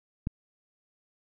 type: click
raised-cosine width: 5 ms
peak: -17 dBFS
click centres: 0.271 s
effects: none